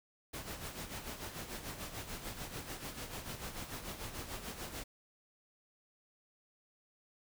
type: noise with tremolo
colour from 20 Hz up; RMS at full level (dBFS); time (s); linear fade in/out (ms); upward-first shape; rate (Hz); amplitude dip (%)
pink; -42; 0.33-4.84; 10; sine; 6.8; 60
effects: none